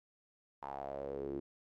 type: tone with band-pass filter sweep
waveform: sawtooth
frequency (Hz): 69.4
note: C#2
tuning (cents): +3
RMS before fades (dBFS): -42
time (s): 0.62-1.4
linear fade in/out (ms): 10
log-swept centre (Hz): 930 to 330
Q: 5.6
effects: none